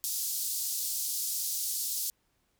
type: band-pass noise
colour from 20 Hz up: white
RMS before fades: -33 dBFS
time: 0.04-2.1 s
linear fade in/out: 0 ms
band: 4500 to 16000 Hz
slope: 24 dB/octave
effects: pink hiss -74 dBFS RMS until 2.59 s